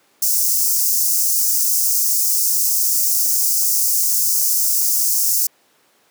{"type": "high-pass noise", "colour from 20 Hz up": "white", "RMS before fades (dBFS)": -17, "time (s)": [0.22, 5.47], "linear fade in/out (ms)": 5, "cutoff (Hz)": 5200, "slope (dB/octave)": 48, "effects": ["pink hiss -57 dBFS RMS until 6.1 s", "high-pass 300 Hz 12 dB/octave"]}